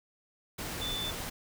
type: tone in noise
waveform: sine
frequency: 3518 Hz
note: A7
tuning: 1 cent flat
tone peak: -34 dBFS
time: 0.81-1.11 s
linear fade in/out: 10 ms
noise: pink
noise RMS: -38 dBFS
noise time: 0.58-1.3 s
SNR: +1 dB
effects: none